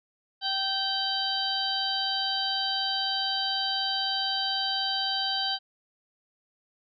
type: harmonic tone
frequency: 777 Hz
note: G5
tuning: 16 cents flat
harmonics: 1 / 2 / 4 / 5 / 6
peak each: -33 / -36 / -30 / -33 / -32 dBFS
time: 0.41-5.59 s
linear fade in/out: 50 ms
effects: none